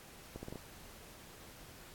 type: accelerating click train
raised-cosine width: 2 ms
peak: -30 dBFS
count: 5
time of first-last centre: 0.36-0.557 s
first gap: 70 ms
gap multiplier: 0.77
effects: pink hiss -55 dBFS RMS until 1.94 s + AAC 64 kbps